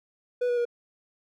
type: tone with pitch steps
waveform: triangle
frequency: 492.3 / 484.7 / 477.2 Hz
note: B4 / B4 / A#4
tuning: -6 / -32 / +41 cents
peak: -21 dBFS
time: 0.41-0.653 s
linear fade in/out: 10 ms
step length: 81 ms
effects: none